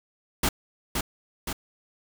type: noise with echo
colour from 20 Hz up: pink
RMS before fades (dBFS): -23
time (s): 0.43-0.49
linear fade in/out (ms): 5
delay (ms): 520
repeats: 2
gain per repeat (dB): -4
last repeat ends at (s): 1.53
effects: none